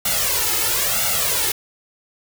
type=noise with flanger; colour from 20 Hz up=white; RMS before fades=-20 dBFS; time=0.05-1.52 s; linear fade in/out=5 ms; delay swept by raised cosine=1.4 to 2.34 ms; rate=1 Hz; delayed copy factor=+1; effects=none